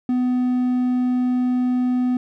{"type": "tone", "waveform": "triangle", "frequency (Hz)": 250, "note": "B3", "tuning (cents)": 21, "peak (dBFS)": -15, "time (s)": [0.09, 2.17], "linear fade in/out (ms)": 2, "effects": []}